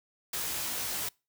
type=noise with comb filter; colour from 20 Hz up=white; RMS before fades=-34 dBFS; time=0.33-1.09 s; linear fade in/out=5 ms; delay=16 ms; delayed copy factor=+0.95; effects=noise-tail reverb RT60 0.3 s tail -26 dB re dry